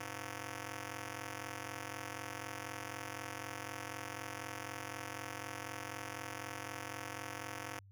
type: ring-modulated tone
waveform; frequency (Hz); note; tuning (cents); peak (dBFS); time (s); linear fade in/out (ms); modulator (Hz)
5% pulse; 203.4; G#3; -36; -28; 0-7.79; 2; 79.7
effects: added 98 Hz sine -56 dBFS peak until 7.91 s